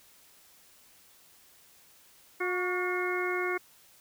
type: harmonic tone with a mistuned harmonic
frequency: 360 Hz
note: F#4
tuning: 47 cents flat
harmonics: 1 / 2 / 3 / 4 / 5 / 6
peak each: -31 / -40 / -37 / -36 / -41 / -34 dBFS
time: 2.4-3.58 s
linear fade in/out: 10 ms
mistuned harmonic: 3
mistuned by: +63 cents
effects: white hiss -59 dBFS RMS until 4 s